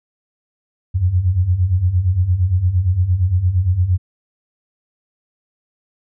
sine beating tone pair, 85 / 93.7 Hz, F2 / F#2, -46 / +22 cents, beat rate 8.7 Hz, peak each -19 / -14 dBFS, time 0.94-3.98 s, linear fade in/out 20 ms, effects none

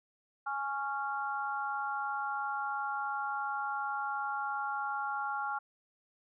sine chord, Db major, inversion second, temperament just, 831.5 / 1108.7 / 1385.9 Hz, Ab5 / Db6 / F6, +2 / 0 / -14 cents, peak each -36 / -40 / -36 dBFS, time 0.46-5.59 s, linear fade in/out 10 ms, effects none

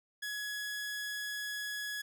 sawtooth tone, 1682 Hz, G#6, 22 cents sharp, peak -33 dBFS, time 0.22-2.02 s, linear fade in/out 10 ms, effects none

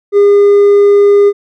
sine tone with hard clipping, 405.8 Hz, G#4, 40 cents flat, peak -4 dBFS, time 0.12-1.33 s, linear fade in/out 50 ms, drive 2 dB, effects none

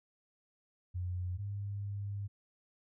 sine tone pair in turn, 90.2 / 100.87 Hz, F#2 / G2, -44 / +50 cents, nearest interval major second, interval 194 cents, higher second, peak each -34 / -36 dBFS, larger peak first, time 0.94-1.38 / 1.38-2.28 s, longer second, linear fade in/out 20 ms, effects none

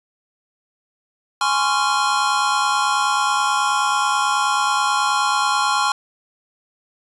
square chord, Db major seventh, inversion second, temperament just, 831.5 / 1039.4 / 1108.7 / 1385.9 Hz, Ab5 / C6 / Db6 / F6, +2 / -12 / 0 / -14 cents, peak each -23 dBFS, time 1.41-5.92 s, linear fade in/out 2 ms, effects resampled to 22050 Hz + 7-bit

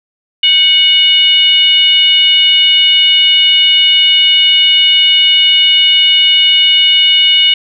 sine tone with frequency modulation, 2917 Hz, F#7, 25 cents flat, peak -5 dBFS, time 0.43-7.54 s, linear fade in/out 5 ms, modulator 690 Hz, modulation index 0.66, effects none

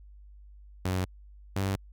sawtooth tone pair in turn, 92.5 / 97.09 Hz, F#2 / G2, 0 / -16 cents, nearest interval minor second, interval 84 cents, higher second, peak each -23 dBFS, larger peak neither, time 0.85-1.05 / 1.56-1.76 s, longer neither, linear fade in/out 5 ms, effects added 50 Hz sine -48 dBFS peak until 1.92 s

